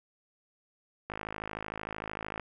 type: click train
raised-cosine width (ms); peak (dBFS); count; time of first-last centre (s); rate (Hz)
0.5; -21; 70; 1.1-2.397; 53.2
effects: none